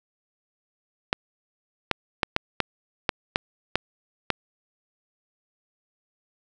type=clicks; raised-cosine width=0.3 ms; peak=-4 dBFS; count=9; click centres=1.129 / 1.913 / 2.232 / 2.364 / 2.603 / 3.092 / 3.359 / 3.756 / 4.303 s; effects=none